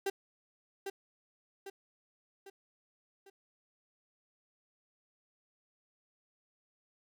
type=tone with echo; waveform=35% pulse; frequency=392 Hz; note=G4; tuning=in tune; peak=-29 dBFS; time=0.06-0.1 s; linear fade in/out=5 ms; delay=800 ms; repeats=4; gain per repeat=-6 dB; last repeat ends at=3.3 s; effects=none